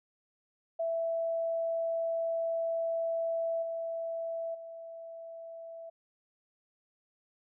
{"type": "tone with level steps", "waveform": "sine", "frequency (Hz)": 662, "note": "E5", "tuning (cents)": 7, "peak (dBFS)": [-29, -33, -42], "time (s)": [0.79, 5.9], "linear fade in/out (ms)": 10, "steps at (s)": [3.62, 4.54], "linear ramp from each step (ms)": 10, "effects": []}